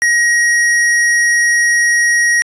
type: tone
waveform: square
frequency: 1891 Hz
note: A#6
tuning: 24 cents sharp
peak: -10 dBFS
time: 0.02-2.42 s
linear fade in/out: 0 ms
effects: resampled to 22050 Hz